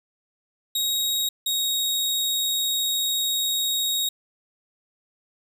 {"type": "tone pair in turn", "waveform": "sawtooth", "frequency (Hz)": [3785, 3767], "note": ["A#7", "A#7"], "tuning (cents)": [26, 17], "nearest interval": "unison", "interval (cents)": 9, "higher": "first", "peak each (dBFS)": -19, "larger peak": "neither", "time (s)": [[0.75, 1.29], [1.46, 4.09]], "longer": "second", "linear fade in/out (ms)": 5, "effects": []}